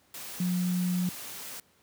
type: tone in noise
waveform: sine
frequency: 180 Hz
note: F#3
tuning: 47 cents flat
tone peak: -25 dBFS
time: 0.4-1.09 s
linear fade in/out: 2 ms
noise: white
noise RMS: -41 dBFS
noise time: 0.14-1.6 s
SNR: +13 dB
effects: pink hiss -65 dBFS RMS until 1.82 s + high-pass 100 Hz 12 dB/octave